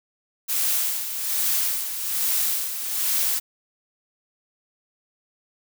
blue noise with tremolo, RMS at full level -22 dBFS, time 0.48-3.4 s, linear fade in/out 20 ms, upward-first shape sine, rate 1.2 Hz, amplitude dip 60%, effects none

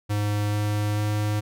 square tone with pitch steps, 103.83 / 104.49 / 105.16 Hz, G#2 / G#2 / G#2, 0 / +11 / +22 cents, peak -23 dBFS, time 0.09-1.41 s, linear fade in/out 20 ms, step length 440 ms, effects none

